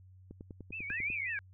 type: click train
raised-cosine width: 3 ms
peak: -33 dBFS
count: 9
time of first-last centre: 0.31-1.102 s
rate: 10.1 Hz
type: tone with vibrato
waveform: sine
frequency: 2432 Hz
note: D#7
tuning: 40 cents flat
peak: -38 dBFS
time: 0.72-1.39 s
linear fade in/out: 10 ms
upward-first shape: sine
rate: 5.5 Hz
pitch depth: 160 cents each way
type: linear two-way sweep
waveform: sine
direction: up then down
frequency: 1581 to 2513 to 1581 Hz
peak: -35 dBFS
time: 0.9-1.39 s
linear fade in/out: 0 ms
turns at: 1.11 s
effects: added 93 Hz sine -54 dBFS peak until 1.53 s